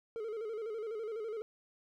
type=tone with vibrato; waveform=triangle; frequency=440 Hz; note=A4; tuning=in tune; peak=-35 dBFS; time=0.16-1.42 s; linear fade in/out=0 ms; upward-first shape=square; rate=12 Hz; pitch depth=71 cents each way; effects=none